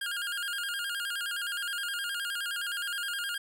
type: tone with vibrato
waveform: 25% pulse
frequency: 1512 Hz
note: F#6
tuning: 37 cents sharp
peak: -28 dBFS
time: 0.01-3.38 s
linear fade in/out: 5 ms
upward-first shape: square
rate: 9.6 Hz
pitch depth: 110 cents each way
effects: none